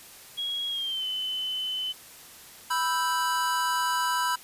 sine tone with pitch glide, 3308 to 3033 Hz, G#7 to F#7, -8 to +42 cents, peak -28 dBFS, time 0.37-1.93 s, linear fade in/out 20 ms, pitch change -150 cents, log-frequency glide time 0.69-1.06 s
square chord, E minor, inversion second, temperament equal, 987.8 / 1318.5 / 1568 Hz, B5 / E6 / G6, 0 / 0 / 0 cents, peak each -27 / -32 / -32 dBFS, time 2.7-4.36 s, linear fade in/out 10 ms
effects white hiss -48 dBFS RMS until 4.43 s + resampled to 32000 Hz

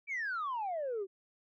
sine exponential sweep, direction down, 2362 to 370 Hz, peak -32 dBFS, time 0.07-1.07 s, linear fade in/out 50 ms, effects tanh soft clip ceiling -31 dBFS

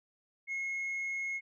sine tone, 2166 Hz, C#7, 41 cents flat, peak -31 dBFS, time 0.47-1.41 s, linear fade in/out 50 ms, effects tanh soft clip ceiling -32 dBFS

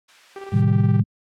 violet noise, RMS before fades -27 dBFS, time 0.08-0.62 s, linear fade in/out 10 ms
sawtooth tone with tremolo, 392 Hz, G4, in tune, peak -27 dBFS, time 0.36-1 s, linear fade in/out 2 ms, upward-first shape square, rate 19 Hz, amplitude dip 50%
sine chord, A half-diminished seventh, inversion none, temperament equal, 110 / 130.81 / 155.56 / 196 Hz, A2 / C3 / Eb3 / G3, 0 / 0 / 0 / 0 cents, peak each -17 / -21 / -22 / -21 dBFS, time 0.52-1.04 s, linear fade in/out 20 ms
effects low-pass 2000 Hz 12 dB/octave + AAC 64 kbps

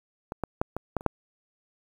clicks, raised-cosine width 1 ms, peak -19 / -14 / -10 / -17 / -12 / -28 / -7 dBFS, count 7, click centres 0.321 / 0.437 / 0.615 / 0.766 / 0.967 / 1.009 / 1.063 s, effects 8-bit

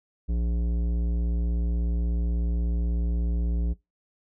sine tone with tanh clipping, 58.2 Hz, A#1, 2 cents flat, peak -25 dBFS, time 0.28-3.74 s, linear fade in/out 20 ms, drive 13 dB, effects noise-tail reverb RT60 0.2 s tail -21 dB re dry

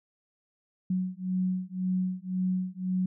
sine beating tone pair, 183.7 / 185.6 Hz, F#3 / F#3, -12 / +6 cents, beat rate 1.9 Hz, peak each -30 dBFS, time 0.9-3.06 s, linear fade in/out 5 ms, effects none

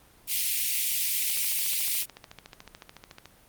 white high-pass noise, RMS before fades -27 dBFS, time 0.27-2.06 s, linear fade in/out 50 ms, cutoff 2100 Hz, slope 48 dB/octave
click train, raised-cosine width 0.2 ms, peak -25 dBFS, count 28, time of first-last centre 1.3-3.257 s, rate 13.8 Hz
effects pink hiss -57 dBFS RMS until 3.48 s + Opus 32 kbps

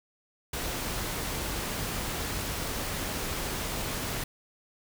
pink noise, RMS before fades -33 dBFS, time 0.53-4.24 s, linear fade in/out 5 ms, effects none

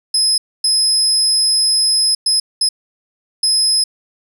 35% pulse tone bursts at uneven times, 5100 Hz, D#8, 42 cents sharp, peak -9 dBFS, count 5, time 0.14-0.38 / 0.64-2.15 / 2.26-2.4 / 2.61-2.69 / 3.43-3.84 s, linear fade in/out 5 ms, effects none

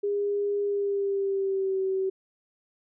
sine tone with pitch glide, 406.6 to 381.6 Hz, G#4 to G4, -37 to -47 cents, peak -24 dBFS, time 0.03-2.1 s, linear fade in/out 10 ms, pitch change -110 cents, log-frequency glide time 0.63-1.8 s, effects none

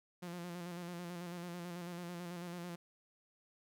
sawtooth tone with vibrato, 174.61 Hz, F3, in tune, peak -39 dBFS, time 0.22-2.76 s, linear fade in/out 10 ms, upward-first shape square, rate 9.1 Hz, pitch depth 36 cents each way, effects none

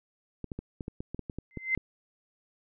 clicks, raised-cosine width 3 ms, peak -23 dBFS, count 12, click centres 0.443 / 0.518 / 0.59 / 0.808 / 0.881 / 1.005 / 1.146 / 1.193 / 1.298 / 1.386 / 1.573 / 1.776 s
sine tone with exponential growth, 2071 Hz, C7, 18 cents flat, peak -21 dBFS, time 1.51-1.75 s, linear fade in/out 0 ms, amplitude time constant 51 ms
effects none

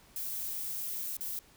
violet noise with dropouts, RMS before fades -37 dBFS, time 0.16-1.39 s, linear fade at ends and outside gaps 1 ms, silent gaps 1.168-1.208 s, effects pink hiss -60 dBFS RMS until 1.56 s

